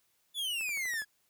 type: exponential sweep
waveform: 45% pulse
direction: down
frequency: 3520 to 1650 Hz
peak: -32 dBFS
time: 0.34-1.05 s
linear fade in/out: 50 ms
type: click train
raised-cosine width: 0.5 ms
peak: -36 dBFS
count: 6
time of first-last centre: 0.61-1.02 s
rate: 12.2 Hz
effects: white hiss -73 dBFS RMS until 1.29 s